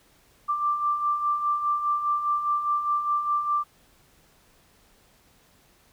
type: beating tone pair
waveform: sine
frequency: 1175 / 1179.9 Hz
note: D6 / D6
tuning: +1 / +8 cents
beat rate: 4.9 Hz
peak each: -31 / -23 dBFS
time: 0.48-3.64 s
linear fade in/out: 20 ms
effects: pink hiss -60 dBFS RMS until 5.92 s